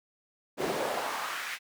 brown noise with high-pass filter sweep, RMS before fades -33 dBFS, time 0.57-1.59 s, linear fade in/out 50 ms, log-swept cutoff 340 to 2100 Hz, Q 1.8, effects none

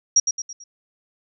sine tone with echo, 5670 Hz, F8, 25 cents sharp, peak -11 dBFS, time 0.16-0.2 s, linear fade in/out 5 ms, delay 110 ms, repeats 4, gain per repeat -7 dB, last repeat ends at 0.64 s, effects none

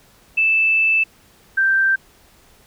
sine tone pair in turn, 2637 / 1568 Hz, E7 / G6, 0 / 0 cents, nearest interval major sixth, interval 900 cents, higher first, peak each -13 dBFS, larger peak neither, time 0.37-1.04 / 1.57-1.96 s, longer first, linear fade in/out 10 ms, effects pink hiss -52 dBFS RMS until 2.66 s

